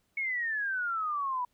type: exponential sweep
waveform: sine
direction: down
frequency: 2217 to 971 Hz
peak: -29 dBFS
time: 0.17-1.45 s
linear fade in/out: 5 ms
effects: pink hiss -74 dBFS RMS until 1.53 s